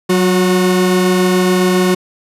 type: tone pair together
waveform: 45% pulse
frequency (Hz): 185.15 / 363.1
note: F#3 / F#4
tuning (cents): +1 / -33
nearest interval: octave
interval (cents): 1166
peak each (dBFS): -13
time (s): 0.09-1.95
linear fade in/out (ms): 10
effects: resampled to 32000 Hz